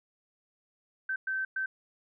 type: tone bursts at uneven times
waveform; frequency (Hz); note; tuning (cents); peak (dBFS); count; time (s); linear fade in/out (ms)
sine; 1546; G6; -24; -29; 3; 1.09-1.16 / 1.27-1.45 / 1.56-1.66; 5
effects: none